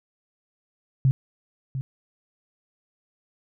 sine tone with echo, 132.8 Hz, C3, 26 cents sharp, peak -15 dBFS, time 1.05-1.11 s, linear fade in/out 0 ms, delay 700 ms, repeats 1, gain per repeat -11 dB, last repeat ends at 1.81 s, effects none

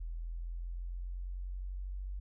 sine linear sweep, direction up, 41.2 to 47.76 Hz, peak -37 dBFS, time 0-2.2 s, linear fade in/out 10 ms, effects none

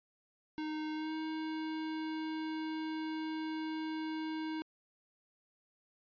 square tone with pitch glide, 309.3 to 315.1 Hz, D#4 to D#4, -10 to +22 cents, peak -37 dBFS, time 0.58-4.62 s, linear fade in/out 0 ms, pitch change +32 cents, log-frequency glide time 0.94-1.14 s, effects resampled to 11025 Hz

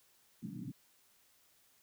white band-pass noise, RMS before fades -44 dBFS, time 0.42-0.72 s, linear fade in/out 10 ms, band 110 to 310 Hz, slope 96 dB/octave, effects white hiss -69 dBFS RMS until 1.82 s

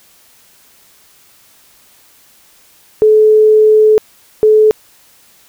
sine tone bursts at uneven times, 430.9 Hz, A4, 36 cents flat, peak -4 dBFS, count 2, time 3.02-3.98 / 4.43-4.71 s, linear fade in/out 0 ms, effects white hiss -47 dBFS RMS until 5.48 s

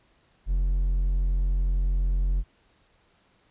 triangle tone with hard clipping, 44.35 Hz, F1, 27 cents sharp, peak -22 dBFS, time 0.46-2.44 s, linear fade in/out 50 ms, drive 6 dB, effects pink hiss -64 dBFS RMS until 3.5 s + resampled to 8000 Hz

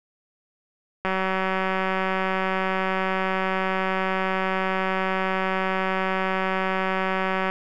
click train, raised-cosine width 0.5 ms, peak -10 dBFS, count 1220, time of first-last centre 1.05-7.5 s, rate 189 Hz, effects none

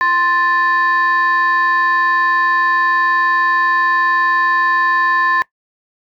sine tone pair together, 1046.5 / 1760 Hz, C6 / A6, 0 / 0 cents, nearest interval major sixth, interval 900 cents, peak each -13 dBFS, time 0.01-5.42 s, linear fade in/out 0 ms, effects noise-tail reverb RT60 0.1 s tail -21 dB re dry + tanh soft clip ceiling -7 dBFS

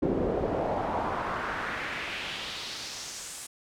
brown noise with band-pass filter sweep, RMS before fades -32 dBFS, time 0.02-3.47 s, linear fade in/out 10 ms, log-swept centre 350 to 8900 Hz, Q 1.9, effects none

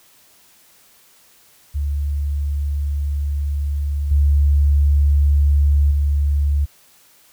sine tone with level steps, 71.9 Hz, D2, 36 cents flat, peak -18 / -11 / -14 dBFS, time 1.74-6.66 s, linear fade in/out 20 ms, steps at 4.11 / 5.91 s, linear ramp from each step 5 ms, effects white hiss -52 dBFS RMS until 7.32 s

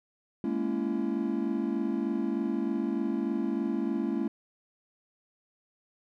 triangle chord, A# half-diminished seventh, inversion third, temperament just, 209.8 / 233.1 / 279.7 / 335.6 Hz, G#3 / A#3 / C#4 / E4, +18 / 0 / +16 / +31 cents, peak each -31 dBFS, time 0.44-4.28 s, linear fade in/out 2 ms, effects none

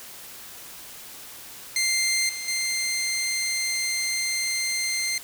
15% pulse tone with level steps, 2093 Hz, C7, in tune, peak -15 / -25 / -18 dBFS, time 1.76-5.18 s, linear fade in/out 2 ms, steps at 2.29 / 2.48 s, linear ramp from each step 2 ms, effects white hiss -42 dBFS RMS until 5.23 s

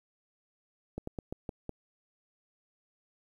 slowing click train, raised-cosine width 2 ms, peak -23 dBFS, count 6, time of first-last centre 0.98-1.693 s, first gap 94 ms, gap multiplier 1.21, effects 10-bit

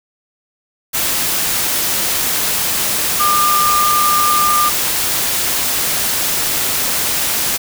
sine tone in noise, 1201 Hz, D6, 38 cents sharp, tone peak -12 dBFS, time 3.19-4.7 s, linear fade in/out 20 ms, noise white, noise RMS -17 dBFS, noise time 0.93-7.58 s, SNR +2 dB, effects none

